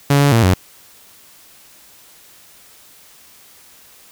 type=tone with pitch steps; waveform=sawtooth; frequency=141.5 / 142.5 / 115 / 92.5 Hz; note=C#3 / C#3 / A#2 / F#2; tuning=+36 / +48 / -23 / 0 cents; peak=-6 dBFS; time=0.1-0.54 s; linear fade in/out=5 ms; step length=110 ms; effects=white hiss -46 dBFS RMS until 4.11 s